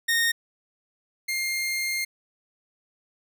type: tone pair in turn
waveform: sawtooth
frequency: 1849 / 2117 Hz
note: A#6 / C7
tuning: -15 / +20 cents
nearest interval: major second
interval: 235 cents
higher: second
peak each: -17 / -22 dBFS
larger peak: first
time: 0.08-0.32 / 1.28-2.05 s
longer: second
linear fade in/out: 10 ms
effects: none